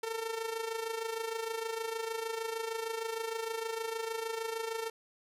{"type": "tone with amplitude modulation", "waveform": "sawtooth", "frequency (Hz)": 451.5, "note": "A4", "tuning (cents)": 45, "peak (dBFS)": -28, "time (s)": [0.03, 4.9], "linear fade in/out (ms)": 5, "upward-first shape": "sine", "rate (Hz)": 26.5, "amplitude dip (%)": 65, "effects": ["resampled to 32000 Hz"]}